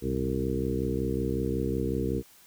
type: harmonic tone with a mistuned harmonic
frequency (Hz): 65.41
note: C2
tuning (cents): 0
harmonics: 1 / 2 / 3 / 4 / 5 / 6 / 7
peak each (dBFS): -34 / -34 / -34 / -34 / -34 / -34 / -34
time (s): 0.01-2.23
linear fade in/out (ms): 50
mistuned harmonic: 2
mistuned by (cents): -84
effects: white hiss -56 dBFS RMS until 2.46 s